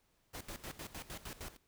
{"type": "noise with tremolo", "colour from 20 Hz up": "pink", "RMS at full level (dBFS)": -45, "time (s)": [0.33, 1.57], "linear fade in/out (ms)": 20, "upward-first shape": "square", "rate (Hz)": 6.5, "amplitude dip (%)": 80, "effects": ["pink hiss -75 dBFS RMS until 1.67 s"]}